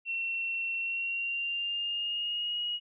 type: tone with pitch glide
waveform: sine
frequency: 2715 to 2893 Hz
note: F7 to F#7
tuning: -50 to -40 cents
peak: -30 dBFS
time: 0.05-2.8 s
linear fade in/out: 50 ms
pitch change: +110 cents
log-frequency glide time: 0.78-2.61 s
effects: none